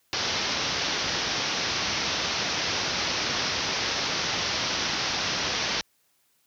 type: low-pass noise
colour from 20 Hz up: white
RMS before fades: -28 dBFS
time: 0.13-5.81 s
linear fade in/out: 0 ms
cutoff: 6000 Hz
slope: 96 dB/octave
effects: white hiss -68 dBFS RMS until 6.46 s + high-pass 60 Hz 12 dB/octave

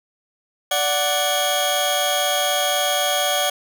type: tone cluster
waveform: sawtooth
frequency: 584 / 741 / 3276 Hz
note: D5 / F#5 / G#7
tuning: -10 / +2 / -24 cents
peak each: -19 dBFS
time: 0.71-3.5 s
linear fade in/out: 5 ms
effects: none

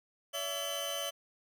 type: tone cluster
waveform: sawtooth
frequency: 570 / 666 / 3057 Hz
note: C#5 / E5 / G7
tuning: +48 / +18 / -44 cents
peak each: -36 / -37 / -34 dBFS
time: 0.33-1.11 s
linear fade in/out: 20 ms
effects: none

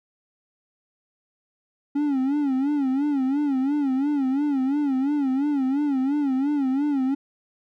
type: tone with vibrato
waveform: triangle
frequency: 277.2 Hz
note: C#4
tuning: in tune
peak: -18 dBFS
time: 1.95-7.15 s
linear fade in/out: 10 ms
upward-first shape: sine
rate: 2.9 Hz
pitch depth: 120 cents each way
effects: none

